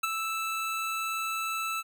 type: tone with ADSR envelope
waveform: 25% pulse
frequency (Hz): 1318.5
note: E6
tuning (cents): 0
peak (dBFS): -19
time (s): 0.03-1.83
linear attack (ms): 10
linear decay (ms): 16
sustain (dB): -7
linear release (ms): 37
effects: none